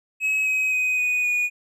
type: tone with pitch steps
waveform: triangle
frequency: 2561 / 2535 / 2508 / 2482 / 2457 Hz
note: D#7 / D#7 / D#7 / D#7 / D#7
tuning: +49 / +32 / +13 / -5 / -22 cents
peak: -18 dBFS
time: 0.2-1.5 s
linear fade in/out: 50 ms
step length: 260 ms
effects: none